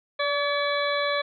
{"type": "harmonic tone with a mistuned harmonic", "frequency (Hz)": 571, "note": "D5", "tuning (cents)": -49, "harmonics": [1, 2, 3, 4, 6, 7], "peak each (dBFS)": [-26, -29, -31, -32, -34, -34], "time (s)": [0.19, 1.22], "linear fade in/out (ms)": 10, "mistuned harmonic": 1, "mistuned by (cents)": 18, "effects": []}